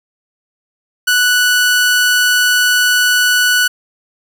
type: tone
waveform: sawtooth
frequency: 1480 Hz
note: F#6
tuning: in tune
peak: -6 dBFS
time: 1.07-3.68 s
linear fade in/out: 10 ms
effects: none